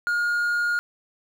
triangle tone with quantisation, 1426 Hz, F6, 36 cents sharp, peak -19 dBFS, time 0.07-0.79 s, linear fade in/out 0 ms, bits 8, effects none

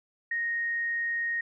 sine tone, 1864.7 Hz, A#6, in tune, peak -27 dBFS, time 0.31-1.41 s, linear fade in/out 5 ms, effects none

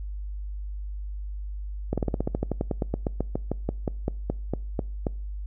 slowing click train, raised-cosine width 2 ms, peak -12 dBFS, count 25, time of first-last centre 1.93-5.068 s, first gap 47 ms, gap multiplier 1.08, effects noise-tail reverb RT60 0.5 s tail -25 dB re dry + added 50 Hz sine -31 dBFS peak until 5.46 s

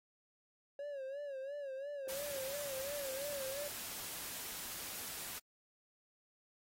triangle tone with vibrato, 554.4 Hz, C#5, in tune, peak -39 dBFS, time 0.79-3.68 s, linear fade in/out 2 ms, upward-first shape sine, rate 2.9 Hz, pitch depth 92 cents each way
white noise, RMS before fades -45 dBFS, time 2.08-5.39 s, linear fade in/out 10 ms
effects AAC 48 kbps

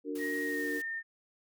sine chord, D augmented, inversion none, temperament just, 293.7 / 367.1 / 458.9 Hz, D4 / F#4 / A#4, 0 / -14 / -27 cents, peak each -36 / -41 / -38 dBFS, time 0.04-0.82 s, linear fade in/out 50 ms
white noise, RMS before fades -49 dBFS, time 0.15-0.82 s, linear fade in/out 5 ms
sine tone with pitch glide, 1882 to 1814.7 Hz, A#6 to A#6, +16 to -47 cents, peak -34 dBFS, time 0.18-1.03 s, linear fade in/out 50 ms, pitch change -63 cents, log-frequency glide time 0.43-0.72 s
effects none

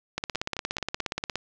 two click trains, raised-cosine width 0.2 ms, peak -16 / -11 dBFS, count 4 / 21, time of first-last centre 0.35-1.001 / 0.18-1.356 s, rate 4.61 / 17 Hz, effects low-pass 7000 Hz 12 dB/octave + 8-bit

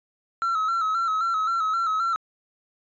triangle tone with vibrato, 1318.5 Hz, E6, in tune, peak -19 dBFS, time 0.42-2.16 s, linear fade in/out 0 ms, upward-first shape square, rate 3.8 Hz, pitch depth 50 cents each way, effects tanh soft clip ceiling -15 dBFS + resampled to 16000 Hz

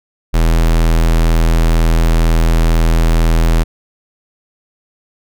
square tone, 41.04 Hz, E1, 7 cents flat, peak -9 dBFS, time 0.33-3.64 s, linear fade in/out 20 ms, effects none

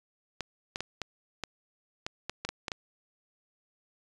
clicks, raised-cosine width 0.2 ms, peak -16 dBFS, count 11, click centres 0.407 / 0.759 / 0.806 / 1.017 / 1.437 / 2.065 / 2.296 / 2.45 / 2.49 / 2.682 / 2.718 s, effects resampled to 22050 Hz

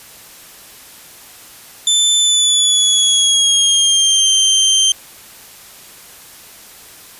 25% pulse tone with pitch glide, 3525 to 3140 Hz, A7 to G7, +2 to +2 cents, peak -6 dBFS, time 1.87-4.92 s, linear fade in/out 2 ms, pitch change -200 cents, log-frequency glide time 2.18-4.29 s, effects white hiss -39 dBFS RMS until 7.19 s + resampled to 32000 Hz

